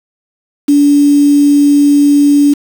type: tone with quantisation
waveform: sine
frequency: 287.9 Hz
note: D4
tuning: 34 cents flat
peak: -4 dBFS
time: 0.68-2.54 s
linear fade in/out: 10 ms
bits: 4
effects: none